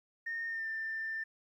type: tone with pitch glide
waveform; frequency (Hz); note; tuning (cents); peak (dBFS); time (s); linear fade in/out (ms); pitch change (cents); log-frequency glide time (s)
sine; 1834 to 1786.9; A#6 to A6; -29 to +26; -34; 0.26-1.24; 10; -45; 0.48-0.67
effects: tanh soft clip ceiling -30 dBFS + 12-bit